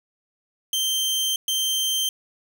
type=tone bursts at uneven times; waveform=sawtooth; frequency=3136 Hz; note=G7; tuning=in tune; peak=-18 dBFS; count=2; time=0.73-1.36 / 1.48-2.09 s; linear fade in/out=2 ms; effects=none